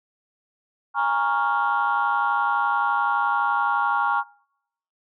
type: chord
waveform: sine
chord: Bb minor seventh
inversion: third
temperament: equal with one note detuned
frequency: 820.6 / 932.3 / 1108.7 / 1396.9 Hz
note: Ab5 / Bb5 / Db6 / F6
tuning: -21 / 0 / 0 / 0 cents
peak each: -24 dBFS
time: 0.94-4.24 s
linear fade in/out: 50 ms
effects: noise-tail reverb RT60 0.8 s tail -26 dB re dry + tanh soft clip ceiling -12 dBFS